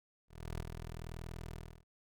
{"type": "tone with ADSR envelope", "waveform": "15% pulse", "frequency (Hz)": 40.69, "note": "E1", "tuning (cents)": -22, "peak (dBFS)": -31, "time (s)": [0.28, 1.84], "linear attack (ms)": 330, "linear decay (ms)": 5, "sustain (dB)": -6, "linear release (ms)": 290, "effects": []}